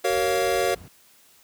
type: chord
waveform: square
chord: Gb major seventh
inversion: none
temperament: equal with one note detuned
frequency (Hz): 379.5 / 466.2 / 554.4 / 698.5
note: Gb4 / Bb4 / Db5 / F5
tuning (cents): +44 / 0 / 0 / 0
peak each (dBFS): -27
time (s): 0.04-0.75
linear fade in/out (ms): 10
type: noise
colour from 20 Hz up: brown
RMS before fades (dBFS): -40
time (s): 0.1-0.88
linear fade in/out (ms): 2
effects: white hiss -56 dBFS RMS until 1.43 s + high-pass 60 Hz 12 dB/octave